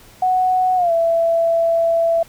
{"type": "tone with pitch glide", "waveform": "sine", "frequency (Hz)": [740, 666.9], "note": ["F#5", "E5"], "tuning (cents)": [0, 20], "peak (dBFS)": -13, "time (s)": [0.22, 2.23], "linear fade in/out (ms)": 5, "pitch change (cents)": -180, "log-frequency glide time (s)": [0.76, 0.92], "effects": ["pink hiss -46 dBFS RMS until 2.28 s"]}